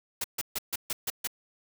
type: noise bursts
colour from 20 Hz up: white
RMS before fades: -31 dBFS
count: 7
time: 0.21-1.274 s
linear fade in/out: 5 ms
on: 32 ms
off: 140 ms
effects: none